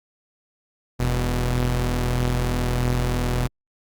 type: tone pair together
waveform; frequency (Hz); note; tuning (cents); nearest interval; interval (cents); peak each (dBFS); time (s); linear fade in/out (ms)
sawtooth; 41.56 / 123.1; E1 / B2; +15 / -5; octave + perfect fifth; 1880; -19; 0.99-3.48; 20
effects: Opus 48 kbps